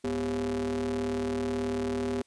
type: ring-modulated tone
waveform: square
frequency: 75.7 Hz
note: D#2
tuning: 47 cents flat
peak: -26 dBFS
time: 0.04-2.22 s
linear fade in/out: 5 ms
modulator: 322 Hz
effects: white hiss -68 dBFS RMS until 2.26 s + resampled to 22050 Hz